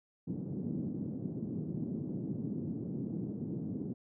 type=band-pass noise; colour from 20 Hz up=white; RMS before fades=-38 dBFS; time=0.27-3.94 s; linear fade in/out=10 ms; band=130 to 280 Hz; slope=24 dB/octave; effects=none